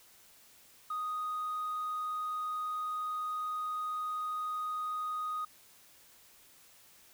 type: tone with hard clipping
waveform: triangle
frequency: 1244.5 Hz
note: D#6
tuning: in tune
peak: -33 dBFS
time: 0.9-5.45 s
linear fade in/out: 5 ms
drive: 2 dB
effects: white hiss -60 dBFS RMS until 7.13 s